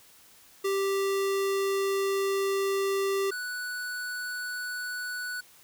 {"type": "tone pair in turn", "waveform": "square", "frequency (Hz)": [392, 1480], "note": ["G4", "F#6"], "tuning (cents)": [0, 0], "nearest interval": "octave + major seventh", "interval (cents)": 2300, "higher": "second", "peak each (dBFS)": [-26, -33], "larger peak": "first", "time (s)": [[0.64, 3.31], [3.31, 5.41]], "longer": "first", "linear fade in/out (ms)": 10, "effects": ["white hiss -56 dBFS RMS until 5.63 s"]}